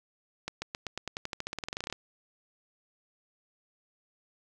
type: accelerating click train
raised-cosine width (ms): 0.2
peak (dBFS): -17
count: 22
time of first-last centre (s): 0.48-1.926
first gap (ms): 140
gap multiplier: 0.92
effects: none